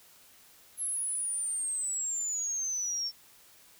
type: exponential sweep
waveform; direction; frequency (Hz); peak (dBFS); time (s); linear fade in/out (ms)
sine; down; 11175 to 5420; -30; 0.77-3.12; 50
effects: white hiss -58 dBFS RMS until 3.79 s